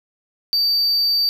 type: tone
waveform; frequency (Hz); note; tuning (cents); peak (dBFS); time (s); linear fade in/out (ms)
triangle; 4625; D8; -27; -14; 0.53-1.29; 0
effects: none